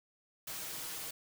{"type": "noise with comb filter", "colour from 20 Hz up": "white", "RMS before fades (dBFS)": -42, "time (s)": [0.47, 1.11], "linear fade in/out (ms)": 5, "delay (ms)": 6.3, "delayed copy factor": 0.8, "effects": []}